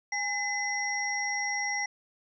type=tone cluster; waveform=sine; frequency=821 / 2020 / 5620 Hz; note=G#5 / B6 / F8; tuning=-20 / +39 / +10 cents; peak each=-35 / -30 / -35 dBFS; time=0.12-1.86 s; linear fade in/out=5 ms; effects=none